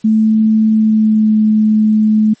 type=tone with pitch glide; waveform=sine; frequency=218.5 to 215.4 Hz; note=A3 to A3; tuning=-12 to -37 cents; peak=-7 dBFS; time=0.04-2.34 s; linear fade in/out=10 ms; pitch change=-25 cents; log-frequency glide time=0.68-1.38 s; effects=white hiss -50 dBFS RMS until 2.4 s + MP3 32 kbps